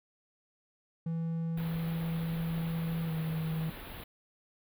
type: tone with pitch glide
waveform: triangle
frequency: 164.81 to 160.3 Hz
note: E3 to E3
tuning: 0 to -48 cents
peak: -29 dBFS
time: 1.06-3.7 s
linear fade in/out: 5 ms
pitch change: -48 cents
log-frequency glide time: 3.05-3.12 s
type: band-stop noise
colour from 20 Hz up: pink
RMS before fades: -45 dBFS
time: 1.57-4.04 s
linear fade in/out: 5 ms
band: 4000 to 11000 Hz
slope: 48 dB/octave
effects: none